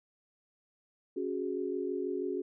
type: chord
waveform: sine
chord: C# suspended fourth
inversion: none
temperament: just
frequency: 277.2 / 369.6 / 415.8 Hz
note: C#4 / F#4 / G#4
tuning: 0 / -2 / +2 cents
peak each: -38 / -34 / -37 dBFS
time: 1.16-2.42 s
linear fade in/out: 10 ms
effects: none